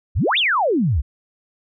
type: exponential two-way sweep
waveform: sine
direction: up then down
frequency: 58.1 to 3742 to 58.1 Hz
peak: -15 dBFS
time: 0.15-1.02 s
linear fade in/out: 20 ms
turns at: 0.38 s
effects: none